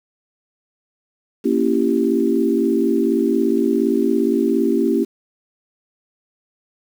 sine chord, A# diminished seventh, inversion none, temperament equal with one note detuned, 233.1 / 277.2 / 334.8 / 392 Hz, A#3 / C#4 / E4 / G4, 0 / 0 / +27 / 0 cents, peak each -20 dBFS, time 1.44-5.05 s, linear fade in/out 20 ms, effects 7-bit

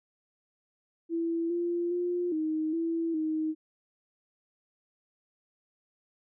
sine tone with pitch steps, 333.2 / 345.5 / 352.9 / 313 / 330.9 / 313.6 Hz, E4 / F4 / F4 / D#4 / E4 / D#4, +19 / -19 / +18 / +10 / +7 / +14 cents, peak -27 dBFS, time 1.09-3.55 s, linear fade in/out 50 ms, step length 410 ms, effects none

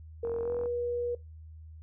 sine tone with pitch glide, 466.2 to 481.8 Hz, A#4 to B4, 0 to -43 cents, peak -29 dBFS, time 0.23-1.15 s, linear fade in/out 5 ms, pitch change +57 cents, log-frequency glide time 0.43-0.51 s
click train, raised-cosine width 1 ms, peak -29 dBFS, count 19, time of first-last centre 0.25-0.658 s, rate 44.1 Hz
effects noise-tail reverb RT60 0.2 s tail -20 dB re dry + added 79 Hz sine -45 dBFS peak until 1.82 s

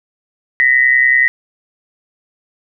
sine tone pair together, 1864.7 / 1995.1 Hz, A#6 / B6, 0 / +17 cents, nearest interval minor second, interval 117 cents, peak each -11 dBFS, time 0.6-1.28 s, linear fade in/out 0 ms, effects none

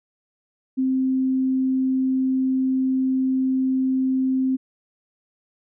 sine tone, 261.6 Hz, C4, in tune, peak -18 dBFS, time 0.77-4.57 s, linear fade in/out 20 ms, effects none

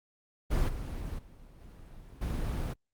brown noise with level steps, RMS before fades -27 / -37 / -52 / -49 / -32 dBFS, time 0.5-2.74 s, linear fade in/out 20 ms, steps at 0.68 / 1.18 / 1.6 / 2.21 s, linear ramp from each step 10 ms, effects Opus 24 kbps

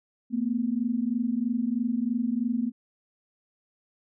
sine tone pair together, 226 / 249.1 Hz, A3 / B3, +47 / +15 cents, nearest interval major second, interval 168 cents, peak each -27 / -27 dBFS, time 0.3-2.72 s, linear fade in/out 50 ms, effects none

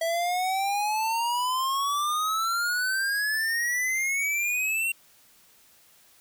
square exponential sweep, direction up, 654 to 2757 Hz, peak -25 dBFS, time 0.01-4.92 s, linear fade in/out 5 ms, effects white hiss -58 dBFS RMS until 6.2 s

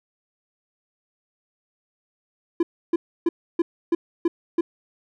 triangle tone bursts, 339 Hz, E4, 49 cents sharp, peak -14 dBFS, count 7, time 2.6-4.61 s, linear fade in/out 5 ms, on 30 ms, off 300 ms, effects none

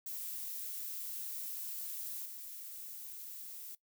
violet noise with level steps, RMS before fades -42 / -47 dBFS, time 0.06-3.75 s, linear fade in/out 5 ms, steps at 2.25 s, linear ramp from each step 10 ms, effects noise-tail reverb RT60 0.1 s tail -18 dB re dry

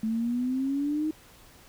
sine exponential sweep, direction up, 217.9 to 314.5 Hz, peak -25 dBFS, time 0.03-1.11 s, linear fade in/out 5 ms, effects pink hiss -54 dBFS RMS until 1.68 s

